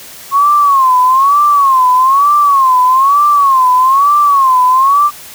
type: tone with vibrato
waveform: sine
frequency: 1087 Hz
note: C#6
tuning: 34 cents flat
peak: -5 dBFS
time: 0.31-5.11 s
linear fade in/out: 50 ms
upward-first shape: sine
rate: 1.1 Hz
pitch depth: 140 cents each way
effects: white hiss -32 dBFS RMS until 5.34 s